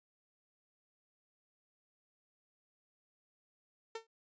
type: tone with exponential decay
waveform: sawtooth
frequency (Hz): 450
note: A4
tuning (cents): +39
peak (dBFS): -33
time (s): 3.95-4.07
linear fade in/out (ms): 5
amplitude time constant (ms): 24
effects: resampled to 16000 Hz